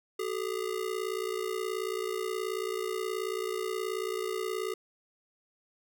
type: ring-modulated tone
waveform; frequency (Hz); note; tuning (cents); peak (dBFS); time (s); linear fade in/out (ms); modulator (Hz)
square; 406.5; G#4; -37; -29; 0.19-4.74; 5; 29.3
effects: none